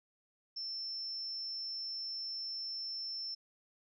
sine tone, 5350 Hz, E8, 25 cents sharp, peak -38 dBFS, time 0.56-3.35 s, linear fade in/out 10 ms, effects none

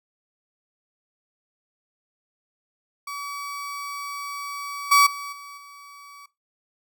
35% pulse tone with level steps, 1140 Hz, C#6, 48 cents sharp, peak -29 / -11 / -30 / -37 / -41 dBFS, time 3.07-6.26 s, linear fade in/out 5 ms, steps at 4.91 / 5.06 / 5.32 / 5.57 s, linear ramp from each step 10 ms, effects noise-tail reverb RT60 0.2 s tail -17 dB re dry

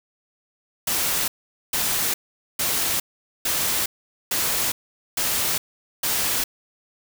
white noise bursts, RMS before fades -23 dBFS, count 7, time 0.87-6.44 s, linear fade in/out 5 ms, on 410 ms, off 450 ms, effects none

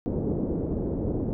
white low-pass noise, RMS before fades -28 dBFS, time 0.06-1.33 s, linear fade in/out 0 ms, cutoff 430 Hz, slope 24 dB/octave, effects none

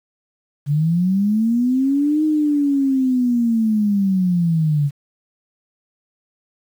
sine linear two-way sweep, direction up then down, 140 to 311.1 to 140 Hz, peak -14 dBFS, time 0.66-4.91 s, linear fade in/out 50 ms, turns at 2.24 s, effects 8-bit

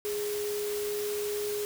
sine tone in noise, 415.5 Hz, G#4, 1 cent sharp, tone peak -30 dBFS, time 0.05-1.65 s, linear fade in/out 0 ms, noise white, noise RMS -39 dBFS, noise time 0.05-1.65 s, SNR +6 dB, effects none

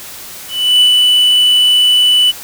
triangle tone with ADSR envelope, 2979 Hz, F#7, 11 cents sharp, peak -3 dBFS, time 0.48-2.32 s, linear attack 330 ms, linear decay 97 ms, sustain -2 dB, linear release 23 ms, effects white hiss -30 dBFS RMS until 2.43 s

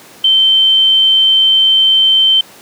sine tone, 3104 Hz, G7, 18 cents flat, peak -6 dBFS, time 0.24-2.41 s, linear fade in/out 5 ms, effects pink hiss -38 dBFS RMS until 2.61 s + high-pass 200 Hz 12 dB/octave

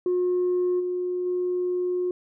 sine tone with level steps, 360.1 Hz, F#4, 47 cents flat, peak -19 / -24 / -22 dBFS, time 0.06-2.11 s, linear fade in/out 2 ms, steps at 0.79 / 1.25 s, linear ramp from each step 20 ms, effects tanh soft clip ceiling -18 dBFS

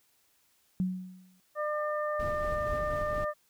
sine tone with exponential decay, 184.5 Hz, F#3, 5 cents flat, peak -24 dBFS, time 0.8-1.4 s, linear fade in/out 0 ms, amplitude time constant 130 ms
harmonic tone, 601 Hz, D5, 40 cents sharp, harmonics 1 / 2 / 3, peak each -31 / -34 / -40 dBFS, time 1.55-3.34 s, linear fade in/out 50 ms
brown noise with tremolo, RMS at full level -37 dBFS, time 2.19-3.25 s, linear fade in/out 10 ms, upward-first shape square, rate 4.2 Hz, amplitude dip 25%
effects white hiss -69 dBFS RMS until 3.49 s

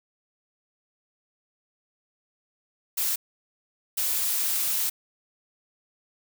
blue noise bursts at uneven times, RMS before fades -26 dBFS, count 2, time 2.97-3.16 / 3.97-4.9 s, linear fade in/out 10 ms, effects none

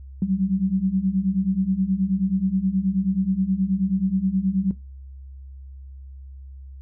sine beating tone pair, 185 / 194.4 Hz, F#3 / G3, 0 / -14 cents, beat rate 9.4 Hz, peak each -22 dBFS, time 0.22-4.71 s, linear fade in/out 2 ms, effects noise-tail reverb RT60 0.2 s tail -17 dB re dry + added 67 Hz sine -37 dBFS peak until 6.81 s

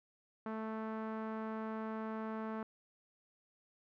sawtooth tone with low-pass filter, 219.9 Hz, A3, 1 cent flat, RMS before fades -41 dBFS, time 0.46-2.63 s, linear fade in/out 2 ms, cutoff 1300 Hz, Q 1.7, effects none

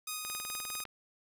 5% pulse tone with tremolo, 1244.5 Hz, D#6, in tune, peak -24 dBFS, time 0.07-0.84 s, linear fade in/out 5 ms, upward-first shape sine, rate 4.7 Hz, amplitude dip 25%
click train, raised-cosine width 0.3 ms, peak -28 dBFS, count 13, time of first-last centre 0.25-0.853 s, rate 19.9 Hz
effects none

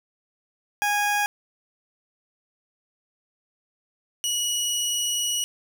20% pulse tone pair in turn, 824 / 2919 Hz, G#5 / F#7, -14 / -24 cents, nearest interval octave + minor seventh, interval 2190 cents, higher second, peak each -16 / -18 dBFS, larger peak first, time 0.82-1.26 / 4.24-5.44 s, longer second, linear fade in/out 0 ms, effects none

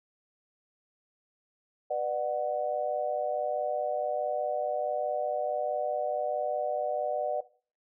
sine chord, B minor, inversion none, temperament equal with one note detuned, 493.9 / 598.6 / 740 Hz, B4 / D5 / F#5, 0 / +33 / 0 cents, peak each -35 / -30 / -32 dBFS, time 1.9-7.41 s, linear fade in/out 10 ms, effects noise-tail reverb RT60 0.4 s tail -17 dB re dry

